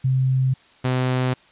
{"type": "tone pair in turn", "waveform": ["sine", "sawtooth"], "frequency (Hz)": [130.81, 127.82], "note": ["C3", "C3"], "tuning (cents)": [0, -40], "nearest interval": "unison", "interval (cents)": 40, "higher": "first", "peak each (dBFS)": [-16, -15], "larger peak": "second", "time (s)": [[0.04, 0.54], [0.84, 1.34]], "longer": "neither", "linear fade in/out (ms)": 10, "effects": ["white hiss -53 dBFS RMS until 1.51 s", "resampled to 8000 Hz"]}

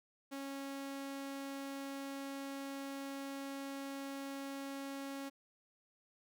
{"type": "tone", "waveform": "sawtooth", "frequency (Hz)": 275.2, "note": "C#4", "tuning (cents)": -12, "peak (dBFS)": -38, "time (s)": [0.31, 5.3], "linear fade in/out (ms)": 20, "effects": []}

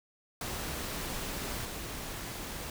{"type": "noise with level steps", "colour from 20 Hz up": "pink", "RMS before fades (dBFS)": [-37, -40], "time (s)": [0.41, 2.7], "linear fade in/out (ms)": 2, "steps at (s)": 1.65, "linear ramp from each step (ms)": 2, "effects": []}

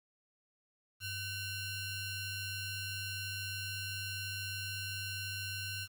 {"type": "ring-modulated tone", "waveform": "20% pulse", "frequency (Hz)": 1419, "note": "F6", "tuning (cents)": 27, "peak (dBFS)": -30, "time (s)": [1, 5.88], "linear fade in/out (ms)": 50, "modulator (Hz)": 1320, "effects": ["10-bit"]}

